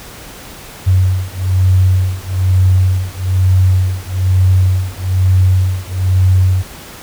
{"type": "beating tone pair", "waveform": "sine", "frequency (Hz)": [92.5, 93.6], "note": ["F#2", "F#2"], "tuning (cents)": [0, 20], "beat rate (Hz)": 1.1, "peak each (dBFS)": -12, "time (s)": [0.86, 6.63], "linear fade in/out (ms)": 20, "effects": ["pink hiss -33 dBFS RMS until 7.02 s"]}